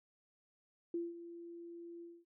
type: tone with ADSR envelope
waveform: sine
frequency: 341 Hz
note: F4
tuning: 41 cents flat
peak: -34 dBFS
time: 0.94-2.25 s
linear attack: 3 ms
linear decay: 190 ms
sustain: -13 dB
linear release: 230 ms
effects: none